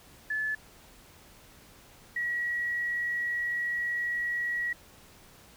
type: tone pair in turn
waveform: sine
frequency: 1729 / 1918.3 Hz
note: A6 / A#6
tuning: -31 / +49 cents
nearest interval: major second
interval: 180 cents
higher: second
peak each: -28 dBFS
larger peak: neither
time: 0.3-0.55 / 2.16-4.73 s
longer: second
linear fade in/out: 5 ms
effects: pink hiss -55 dBFS RMS until 5.56 s